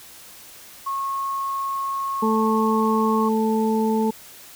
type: tone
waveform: sine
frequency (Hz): 1092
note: C#6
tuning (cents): -26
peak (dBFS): -23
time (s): 0.86-3.29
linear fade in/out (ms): 10
type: harmonic tone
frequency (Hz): 220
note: A3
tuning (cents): 0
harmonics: 1 / 2 / 4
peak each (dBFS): -20 / -23 / -26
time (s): 2.22-4.11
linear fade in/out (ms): 10
effects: white hiss -44 dBFS RMS until 4.55 s